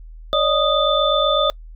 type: tone cluster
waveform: sine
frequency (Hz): 566 / 614 / 1242 / 3536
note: C#5 / D#5 / D#6 / A7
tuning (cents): +36 / -23 / -3 / +8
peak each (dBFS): -20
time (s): 0.33-1.5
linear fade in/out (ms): 0
effects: noise-tail reverb RT60 0.1 s tail -26 dB re dry + added 40 Hz sine -35 dBFS peak until 1.75 s